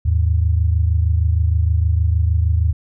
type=tone pair together; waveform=sine; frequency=79 / 105.45 Hz; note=D#2 / G#2; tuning=+27 / +27 cents; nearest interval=perfect fourth; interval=500 cents; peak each=-14 / -19 dBFS; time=0.05-2.73 s; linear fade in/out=10 ms; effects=none